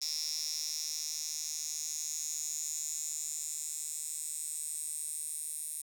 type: tone with high-pass filter sweep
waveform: 10% pulse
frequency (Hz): 153.3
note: D#3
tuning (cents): -25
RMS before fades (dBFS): -38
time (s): 0.01-5.82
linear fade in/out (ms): 10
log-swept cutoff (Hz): 5400 to 9100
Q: 6.7
effects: none